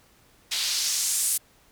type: noise with band-pass filter sweep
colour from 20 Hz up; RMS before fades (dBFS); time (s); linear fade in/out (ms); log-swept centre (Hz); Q
white; -26; 0.51-1.38; 10; 3600 to 9900; 1.6
effects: pink hiss -59 dBFS RMS until 1.71 s